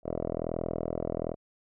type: tone with low-pass filter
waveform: 5% pulse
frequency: 41.2 Hz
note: E1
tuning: in tune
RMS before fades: -33 dBFS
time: 0.03-1.36 s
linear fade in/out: 50 ms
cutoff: 650 Hz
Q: 4.3
effects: none